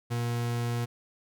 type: tone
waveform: 40% pulse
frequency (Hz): 119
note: A#2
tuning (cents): +36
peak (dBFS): -27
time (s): 0.1-0.86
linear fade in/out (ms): 20
effects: none